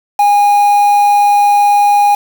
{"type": "tone with quantisation", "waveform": "triangle", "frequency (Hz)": 819, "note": "G#5", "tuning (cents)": -24, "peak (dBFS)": -4, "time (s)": [0.19, 2.15], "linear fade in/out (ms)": 5, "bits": 4, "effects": []}